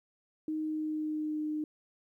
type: tone with pitch glide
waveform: sine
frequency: 311.1 to 305 Hz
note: D#4 to D#4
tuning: 0 to -34 cents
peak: -31 dBFS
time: 0.48-1.64 s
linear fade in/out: 2 ms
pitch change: -34 cents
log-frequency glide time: 0.59-1.42 s
effects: 12-bit